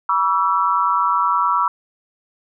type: tone cluster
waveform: sine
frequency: 971 / 1140 / 1330 Hz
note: B5 / C#6 / E6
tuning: -30 / +48 / +15 cents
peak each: -19 dBFS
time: 0.09-1.68 s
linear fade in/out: 2 ms
effects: none